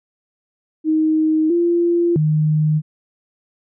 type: tone with pitch steps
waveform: sine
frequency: 313.5 / 343.9 / 153.7 Hz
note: D#4 / F4 / D#3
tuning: +13 / -27 / -21 cents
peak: -13 dBFS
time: 0.84-2.82 s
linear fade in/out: 50 ms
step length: 660 ms
effects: none